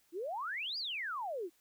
sine exponential two-way sweep, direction up then down, 314.1 to 4978 to 314.1 Hz, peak -36 dBFS, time 0.12-1.5 s, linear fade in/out 50 ms, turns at 0.78 s, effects white hiss -71 dBFS RMS until 1.6 s

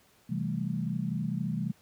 sine chord, A minor seventh, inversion first, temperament equal, 130.81 / 164.81 / 196 / 220 Hz, C3 / E3 / G3 / A3, 0 / 0 / 0 / 0 cents, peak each -35 / -33 / -34 / -36 dBFS, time 0.29-1.72 s, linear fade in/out 10 ms, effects pink hiss -63 dBFS RMS until 1.81 s + high-pass 80 Hz 12 dB/octave

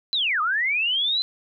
sine linear two-way sweep, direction down then up, 4089 to 1177 to 4089 Hz, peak -20 dBFS, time 0.13-1.22 s, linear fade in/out 0 ms, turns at 0.41 s, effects none

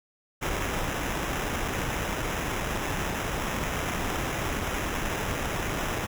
pink noise with sample-and-hold, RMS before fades -30 dBFS, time 0.41-6.07 s, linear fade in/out 20 ms, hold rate 4410 Hz, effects none

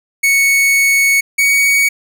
45% pulse tone pair in turn, 2217 / 2244 Hz, C#7 / C#7, 0 / +21 cents, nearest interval unison, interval 21 cents, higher second, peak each -9 dBFS, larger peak neither, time 0.23-1.21 / 1.38-1.89 s, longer first, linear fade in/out 10 ms, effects none

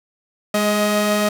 sawtooth tone pair together, 207.7 / 630 Hz, G#3 / D#5, 0 / +21 cents, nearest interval octave + perfect fifth, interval 1921 cents, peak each -15 dBFS, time 0.54-1.29 s, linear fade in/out 5 ms, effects none

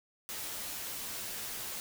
white noise with comb filter, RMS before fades -40 dBFS, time 0.29-1.8 s, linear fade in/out 0 ms, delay 12 ms, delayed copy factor -0.55, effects none

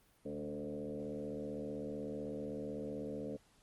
sine tone with frequency modulation, 362.4 Hz, F#4, 36 cents flat, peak -39 dBFS, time 0.25-3.37 s, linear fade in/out 10 ms, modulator 75.8 Hz, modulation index 2.6, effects pink hiss -69 dBFS RMS until 3.62 s + Opus 32 kbps

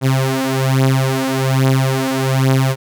sawtooth beating tone pair, 132.1 / 133.3 Hz, C3 / C3, +17 / +33 cents, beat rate 1.2 Hz, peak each -12 dBFS, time 0.01-2.76 s, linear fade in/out 50 ms, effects none

